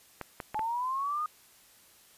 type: clicks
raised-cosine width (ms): 0.5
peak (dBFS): -21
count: 4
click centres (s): 0.213 / 0.402 / 0.545 / 0.593
type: linear sweep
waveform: sine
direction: up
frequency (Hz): 845 to 1244.5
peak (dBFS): -29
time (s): 0.55-1.26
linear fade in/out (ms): 2
effects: white hiss -59 dBFS RMS until 2.17 s + resampled to 32000 Hz